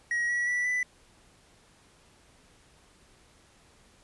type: tone with pitch steps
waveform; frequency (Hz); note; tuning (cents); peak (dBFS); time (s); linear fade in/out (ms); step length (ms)
triangle; 1901 / 1929.8 / 1959 / 1988.6; A#6 / B6 / B6 / B6; +33 / -41 / -15 / +11; -24; 0.11-0.83; 2; 180
effects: pink hiss -60 dBFS RMS until 4.03 s + resampled to 24000 Hz